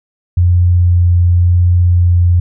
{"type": "tone with vibrato", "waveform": "sine", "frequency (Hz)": 88.1, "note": "F2", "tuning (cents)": 16, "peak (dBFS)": -6, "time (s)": [0.37, 2.4], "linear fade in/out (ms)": 5, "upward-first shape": "sine", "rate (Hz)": 0.93, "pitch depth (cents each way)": 8, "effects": []}